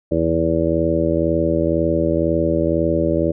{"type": "harmonic tone with a mistuned harmonic", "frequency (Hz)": 82, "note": "E2", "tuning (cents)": -9, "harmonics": [1, 2, 3, 4, 5, 6, 7], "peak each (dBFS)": [-25, -24, -26, -20, -25, -24, -21], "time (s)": [0.11, 3.32], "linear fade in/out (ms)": 10, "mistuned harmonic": 1, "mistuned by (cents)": -41, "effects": []}